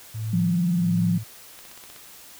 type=tone with tremolo; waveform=sine; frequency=110 Hz; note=A2; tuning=in tune; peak=-25 dBFS; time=0.14-1.24 s; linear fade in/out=10 ms; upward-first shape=sine; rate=1.4 Hz; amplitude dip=95%
type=tone with vibrato; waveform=sine; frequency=174.61 Hz; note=F3; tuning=in tune; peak=-19 dBFS; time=0.33-1.18 s; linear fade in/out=5 ms; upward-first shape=triangle; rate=20 Hz; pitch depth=140 cents each way
type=click train; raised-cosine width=0.2 ms; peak=-27 dBFS; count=7; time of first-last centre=1.59-1.963 s; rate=16.1 Hz
effects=white hiss -46 dBFS RMS until 2.39 s